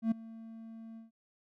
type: tone with ADSR envelope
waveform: triangle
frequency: 225 Hz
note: A3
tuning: 39 cents sharp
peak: -22 dBFS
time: 0.02-1.11 s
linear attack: 94 ms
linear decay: 9 ms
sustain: -21 dB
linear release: 140 ms
effects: none